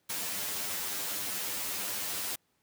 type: noise with comb filter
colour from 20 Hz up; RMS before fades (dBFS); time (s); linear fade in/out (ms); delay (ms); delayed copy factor
white; -35; 0.09-2.36; 10; 10; +0.85
effects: pink hiss -74 dBFS RMS until 2.62 s + high-pass 100 Hz 12 dB/octave